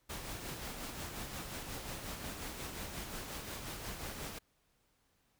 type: noise with tremolo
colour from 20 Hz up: pink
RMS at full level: -42 dBFS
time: 0.09-4.39 s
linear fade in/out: 10 ms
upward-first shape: sine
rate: 5.6 Hz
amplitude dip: 40%
effects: pink hiss -75 dBFS RMS until 5.39 s